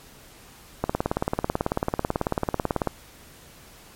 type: click train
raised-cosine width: 1 ms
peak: -8 dBFS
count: 38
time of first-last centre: 0.84-2.873 s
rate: 18.2 Hz
effects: pink hiss -49 dBFS RMS until 3.95 s + MP3 64 kbps